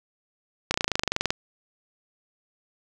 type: slowing click train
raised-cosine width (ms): 0.2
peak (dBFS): -6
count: 16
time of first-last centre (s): 0.71-1.305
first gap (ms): 32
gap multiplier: 1.03
effects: none